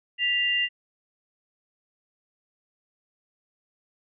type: tone pair together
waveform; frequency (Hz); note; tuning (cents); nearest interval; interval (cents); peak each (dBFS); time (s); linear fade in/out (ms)
sine; 1962.5 / 2794; B6 / F7; -11 / 0; tritone; 611; -26 / -23; 0.18-0.69; 50
effects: none